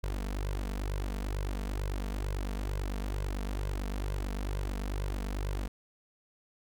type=tone with flanger; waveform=sawtooth; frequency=49 Hz; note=G1; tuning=in tune; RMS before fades=-34 dBFS; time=0.03-5.68 s; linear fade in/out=10 ms; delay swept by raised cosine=1.9 to 4.5 ms; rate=2.2 Hz; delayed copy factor=+1; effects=none